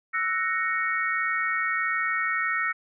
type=chord; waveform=sine; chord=F# dominant seventh; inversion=third; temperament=equal; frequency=1318.5 / 1480 / 1864.7 / 2217 Hz; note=E6 / F#6 / A#6 / C#7; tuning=0 / 0 / 0 / 0 cents; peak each=-29 / -33 / -27 / -30 dBFS; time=0.13-2.73 s; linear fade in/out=20 ms; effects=none